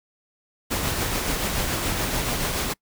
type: noise with tremolo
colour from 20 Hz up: pink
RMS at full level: -24 dBFS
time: 0.7-2.74 s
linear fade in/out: 20 ms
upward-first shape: triangle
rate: 7 Hz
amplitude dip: 35%
effects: noise-tail reverb RT60 0.1 s tail -25 dB re dry